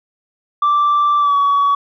sine tone with pitch glide, 1171 to 1131.1 Hz, D6 to C#6, -5 to +35 cents, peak -9 dBFS, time 0.62-1.75 s, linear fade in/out 5 ms, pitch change -60 cents, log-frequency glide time 1.19-1.36 s, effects tanh soft clip ceiling -9 dBFS

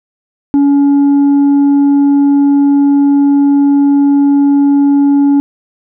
sine tone with tanh clipping, 282.5 Hz, C#4, 33 cents sharp, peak -6 dBFS, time 0.54-5.4 s, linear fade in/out 0 ms, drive 3 dB, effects none

